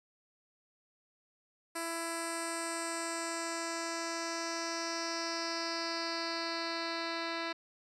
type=tone with low-pass filter sweep; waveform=10% pulse; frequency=332.7 Hz; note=E4; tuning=16 cents sharp; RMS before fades=-37 dBFS; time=1.75-7.53 s; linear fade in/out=10 ms; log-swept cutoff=10000 to 3700 Hz; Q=4; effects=none